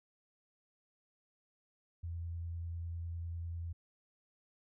sine tone with vibrato, 84.5 Hz, E2, 43 cents sharp, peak -38 dBFS, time 2.03-3.73 s, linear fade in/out 10 ms, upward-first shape sine, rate 10 Hz, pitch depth 11 cents each way, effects none

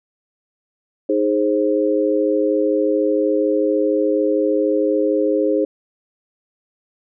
sine chord, Ab major, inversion second, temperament equal with one note detuned, 311.1 / 415.3 / 528.7 Hz, Eb4 / Ab4 / C5, 0 / 0 / +18 cents, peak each -19 dBFS, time 1.09-5.65 s, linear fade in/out 5 ms, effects none

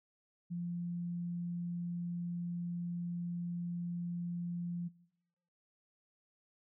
sine tone, 173.5 Hz, F3, 11 cents flat, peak -36 dBFS, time 0.5-4.89 s, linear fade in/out 20 ms, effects noise-tail reverb RT60 0.9 s tail -22 dB re dry

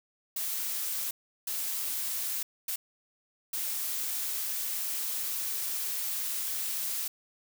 blue noise bursts at uneven times, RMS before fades -33 dBFS, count 4, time 0.36-1.11 / 1.47-2.43 / 2.68-2.76 / 3.53-7.08 s, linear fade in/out 5 ms, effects none

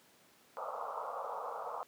white band-pass noise, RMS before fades -41 dBFS, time 0.57-1.83 s, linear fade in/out 0 ms, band 460 to 1300 Hz, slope 96 dB/octave, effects pink hiss -64 dBFS RMS until 1.87 s + high-pass 200 Hz 12 dB/octave

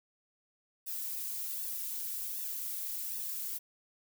violet noise with flanger, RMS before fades -38 dBFS, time 0.86-3.59 s, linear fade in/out 20 ms, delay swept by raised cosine 1.1 to 3.7 ms, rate 1.3 Hz, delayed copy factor +0.9, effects none

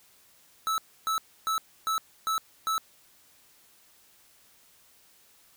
square tone bursts, 1309 Hz, E6, 13 cents flat, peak -26 dBFS, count 6, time 0.67-2.78 s, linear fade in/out 0 ms, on 110 ms, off 290 ms, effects white hiss -60 dBFS RMS until 5.56 s

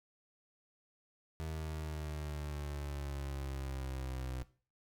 30% pulse exponential sweep, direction down, 79.8 to 63.4 Hz, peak -36 dBFS, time 1.4-4.43 s, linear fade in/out 0 ms, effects noise-tail reverb RT60 0.4 s tail -17 dB re dry

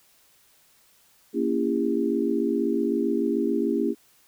sine chord, A# diminished seventh, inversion none, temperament just, 233.1 / 279.7 / 335.6 / 402.8 Hz, A#3 / C#4 / E4 / G4, 0 / +16 / +31 / +47 cents, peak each -27 dBFS, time 1.33-3.95 s, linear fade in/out 50 ms, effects white hiss -60 dBFS RMS until 4.27 s

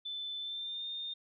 sine tone with pitch glide, 3520 to 3638 Hz, A7 to A#7, 0 to -43 cents, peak -37 dBFS, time 0.05-1.14 s, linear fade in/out 10 ms, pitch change +57 cents, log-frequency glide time 0.4-0.86 s, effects none

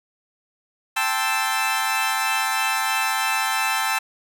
20% pulse chord, A minor seventh, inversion third, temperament equal, 784 / 880 / 1046.5 / 1318.5 Hz, G5 / A5 / C6 / E6, 0 / 0 / 0 / 0 cents, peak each -22 / -20 / -24 / -20 dBFS, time 0.96-3.99 s, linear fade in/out 10 ms, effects none

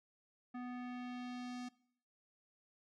square tone with low-pass filter sweep, 247.4 Hz, B3, 3 cents sharp, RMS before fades -45 dBFS, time 0.54-1.69 s, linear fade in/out 10 ms, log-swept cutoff 1600 to 6300 Hz, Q 1.2, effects noise-tail reverb RT60 0.6 s tail -21 dB re dry

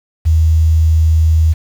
sine tone with quantisation, 79.8 Hz, D#2, 44 cents sharp, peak -7 dBFS, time 0.25-1.54 s, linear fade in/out 20 ms, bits 6, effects none

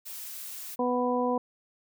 blue noise, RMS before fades -40 dBFS, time 0.05-0.76 s, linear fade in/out 20 ms
harmonic tone, 247.6 Hz, B3, 5 cents sharp, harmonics 1 / 2 / 3 / 4, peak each -29 / -28 / -33 / -31 dBFS, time 0.79-1.38 s, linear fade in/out 5 ms
effects none

